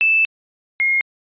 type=tone pair in turn; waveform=sine; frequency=2637 / 2143 Hz; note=E7 / C7; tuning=0 / +41 cents; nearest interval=major third; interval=359 cents; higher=first; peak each=-12 / -14 dBFS; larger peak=first; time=0.01-0.25 / 0.8-1.01 s; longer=first; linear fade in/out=0 ms; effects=resampled to 8000 Hz